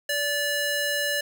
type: tone with high-pass filter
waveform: square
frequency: 580 Hz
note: D5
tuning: 22 cents flat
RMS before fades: -26 dBFS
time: 0.09-1.21 s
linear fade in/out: 5 ms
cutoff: 1200 Hz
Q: 1
effects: none